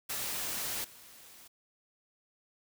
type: noise with level steps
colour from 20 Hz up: white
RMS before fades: -36 / -54 dBFS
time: 0.09-1.48 s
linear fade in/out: 10 ms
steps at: 0.84 s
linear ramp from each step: 5 ms
effects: none